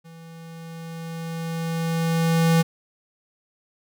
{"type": "tone with level ramp", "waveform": "square", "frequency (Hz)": 164.81, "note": "E3", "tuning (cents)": 0, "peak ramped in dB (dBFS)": [-43, -15], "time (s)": [0.04, 2.63], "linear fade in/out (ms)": 20, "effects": []}